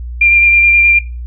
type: tone with vibrato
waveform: sine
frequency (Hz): 2385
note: D7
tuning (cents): +26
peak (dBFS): -5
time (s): 0.21-0.99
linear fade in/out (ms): 5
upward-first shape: triangle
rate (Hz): 9.5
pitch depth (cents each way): 16
effects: noise-tail reverb RT60 0.3 s tail -19 dB re dry + added 60 Hz sine -21 dBFS peak until 1.26 s